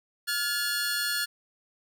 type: tone cluster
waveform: sawtooth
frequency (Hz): 1416 / 1707 / 4352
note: F6 / G#6 / C#8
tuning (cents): +23 / +47 / -33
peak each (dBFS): -28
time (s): 0.27-1.26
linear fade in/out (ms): 20
effects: none